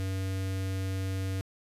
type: tone with notch filter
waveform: square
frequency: 95.3 Hz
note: G2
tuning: 48 cents flat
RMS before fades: -32 dBFS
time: 0-1.41 s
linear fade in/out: 0 ms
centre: 940 Hz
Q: 1.4
effects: resampled to 32000 Hz